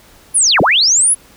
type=linear two-way sweep; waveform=sine; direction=down then up; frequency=10780 to 97 to 10780 Hz; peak=-8 dBFS; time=0.34-1.15 s; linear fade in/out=20 ms; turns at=0.61 s; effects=pink hiss -45 dBFS RMS until 1.36 s